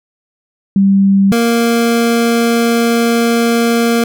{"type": "tone pair in turn", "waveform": ["sine", "25% pulse"], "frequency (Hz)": [196, 233.1], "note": ["G3", "A#3"], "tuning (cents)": [0, 0], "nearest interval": "minor third", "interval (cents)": 300, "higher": "second", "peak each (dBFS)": -6, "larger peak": "neither", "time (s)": [[0.76, 1.32], [1.32, 4.04]], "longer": "second", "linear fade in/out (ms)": 2, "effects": []}